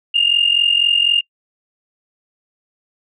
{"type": "tone pair together", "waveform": "sine", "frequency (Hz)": [2796, 2840], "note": ["F7", "F7"], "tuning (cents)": [1, 28], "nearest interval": "unison", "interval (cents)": 27, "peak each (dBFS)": -14, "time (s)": [0.14, 1.21], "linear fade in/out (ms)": 10, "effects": ["noise-tail reverb RT60 0.1 s tail -25 dB re dry", "tanh soft clip ceiling -4 dBFS"]}